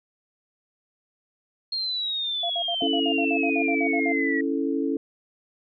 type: exponential sweep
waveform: sine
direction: down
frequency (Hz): 4256 to 1911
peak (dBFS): -25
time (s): 1.72-4.41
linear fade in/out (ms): 5
type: tone bursts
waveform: sine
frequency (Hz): 689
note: F5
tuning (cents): -24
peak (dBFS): -27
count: 14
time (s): 2.43-4.124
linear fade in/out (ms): 5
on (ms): 69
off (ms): 56
type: chord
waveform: sine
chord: A major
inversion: first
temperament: equal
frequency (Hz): 277.2 / 329.6 / 440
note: C#4 / E4 / A4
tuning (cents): 0 / 0 / 0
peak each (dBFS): -25 / -28 / -29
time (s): 2.82-4.97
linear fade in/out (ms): 2
effects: none